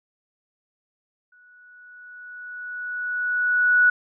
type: tone with exponential growth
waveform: sine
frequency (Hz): 1471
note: F#6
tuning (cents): -11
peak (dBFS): -12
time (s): 1.32-3.9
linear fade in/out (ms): 5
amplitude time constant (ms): 560
effects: none